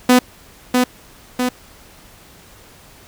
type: tone with echo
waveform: sawtooth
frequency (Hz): 250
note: B3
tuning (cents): +21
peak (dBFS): -4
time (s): 0.09-0.19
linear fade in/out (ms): 5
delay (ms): 650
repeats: 2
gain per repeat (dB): -4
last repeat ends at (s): 1.49
effects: pink hiss -45 dBFS RMS until 3.07 s